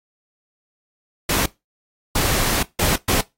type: noise bursts at uneven times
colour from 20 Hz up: pink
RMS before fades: -19 dBFS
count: 4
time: 1.29-1.46 / 2.15-2.63 / 2.79-2.96 / 3.08-3.21 s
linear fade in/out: 5 ms
effects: noise-tail reverb RT60 0.2 s tail -21 dB re dry + AAC 48 kbps